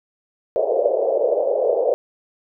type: band-pass noise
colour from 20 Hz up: pink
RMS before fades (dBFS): -19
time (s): 0.56-1.94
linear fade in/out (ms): 0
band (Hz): 460 to 620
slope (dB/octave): 48
effects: none